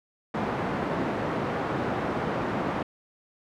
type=band-pass noise; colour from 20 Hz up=pink; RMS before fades=-29 dBFS; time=0.34-2.83 s; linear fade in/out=5 ms; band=160 to 1300 Hz; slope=12 dB/octave; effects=none